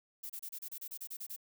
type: noise bursts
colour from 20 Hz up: violet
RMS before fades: -43 dBFS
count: 12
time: 0.23-1.364 s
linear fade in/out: 10 ms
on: 67 ms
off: 30 ms
effects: none